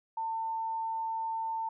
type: tone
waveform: sine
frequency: 898 Hz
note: A5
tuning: 35 cents sharp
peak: -31 dBFS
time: 0.17-1.69 s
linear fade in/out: 5 ms
effects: none